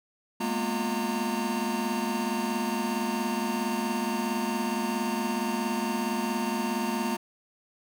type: tone cluster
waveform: square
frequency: 208.3 / 232.8 / 249.9 / 354.3 / 918 Hz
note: G#3 / A#3 / B3 / F4 / A#5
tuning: +5 / -2 / +21 / +25 / -27 cents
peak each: -34 / -32 / -38 / -36 / -34 dBFS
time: 0.4-7.17 s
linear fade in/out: 10 ms
effects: none